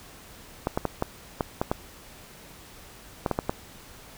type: clicks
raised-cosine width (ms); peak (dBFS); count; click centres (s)
1; -10; 11; 0.671 / 0.775 / 0.853 / 1.024 / 1.408 / 1.615 / 1.715 / 3.262 / 3.313 / 3.389 / 3.495
effects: pink hiss -48 dBFS RMS until 4.17 s